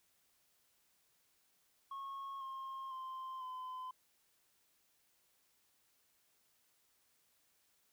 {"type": "tone with pitch steps", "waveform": "sine", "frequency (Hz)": [1093, 1068.7, 1044.8, 1021.6], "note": ["C#6", "C6", "C6", "C6"], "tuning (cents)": [-25, 36, -3, -42], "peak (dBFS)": -40, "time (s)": [1.91, 3.91], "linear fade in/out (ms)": 5, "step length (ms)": 500, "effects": ["tanh soft clip ceiling -42 dBFS", "white hiss -75 dBFS RMS until 7.92 s"]}